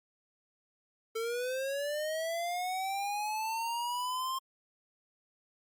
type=linear sweep; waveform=square; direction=up; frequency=443.8 to 1061 Hz; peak=-33 dBFS; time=1.15-4.39 s; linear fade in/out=10 ms; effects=Opus 48 kbps